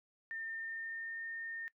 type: tone with pitch glide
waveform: sine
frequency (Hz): 1807 to 1824.8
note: A6 to A#6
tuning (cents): +46 to -37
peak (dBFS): -40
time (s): 0.31-1.68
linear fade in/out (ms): 0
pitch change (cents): +17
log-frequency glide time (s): 0.45-1.27
effects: noise-tail reverb RT60 0.1 s tail -20 dB re dry